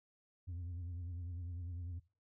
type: tone with vibrato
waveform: sine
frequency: 87.31 Hz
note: F2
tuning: in tune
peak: -38 dBFS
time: 0.47-2 s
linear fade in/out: 20 ms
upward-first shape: sine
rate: 10 Hz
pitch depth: 70 cents each way
effects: noise-tail reverb RT60 0.3 s tail -19 dB re dry + tanh soft clip ceiling -40 dBFS